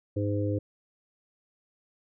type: harmonic tone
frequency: 102.4 Hz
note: G#2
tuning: 24 cents flat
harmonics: 1 / 3 / 4 / 5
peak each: -28 / -31 / -37 / -33 dBFS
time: 0.16-0.59 s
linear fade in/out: 10 ms
effects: none